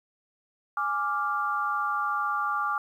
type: chord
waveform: sine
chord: D diminished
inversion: second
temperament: equal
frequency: 830.6 / 1174.7 / 1396.9 Hz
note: Ab5 / D6 / F6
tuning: 0 / 0 / 0 cents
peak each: -33 / -27 / -31 dBFS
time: 0.77-2.78 s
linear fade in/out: 2 ms
effects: 10-bit